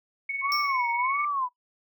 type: tone with tremolo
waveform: sine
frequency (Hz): 2217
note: C#7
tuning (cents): 0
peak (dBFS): -26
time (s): 0.29-1.25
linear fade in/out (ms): 5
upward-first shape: sine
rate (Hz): 20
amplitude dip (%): 55
type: tone with vibrato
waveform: sine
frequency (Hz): 1052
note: C6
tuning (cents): +9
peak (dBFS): -25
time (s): 0.41-1.49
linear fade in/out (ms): 50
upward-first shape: sine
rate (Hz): 1.5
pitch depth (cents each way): 200
type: tone with exponential decay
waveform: square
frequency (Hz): 5460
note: F8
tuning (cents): -40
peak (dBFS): -26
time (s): 0.52-0.93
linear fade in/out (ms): 0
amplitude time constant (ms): 88
effects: noise-tail reverb RT60 0.1 s tail -17 dB re dry